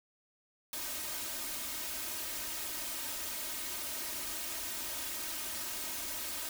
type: noise with comb filter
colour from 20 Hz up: white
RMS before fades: -39 dBFS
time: 0.73-6.49 s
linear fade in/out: 2 ms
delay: 3.2 ms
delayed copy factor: +0.95
effects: none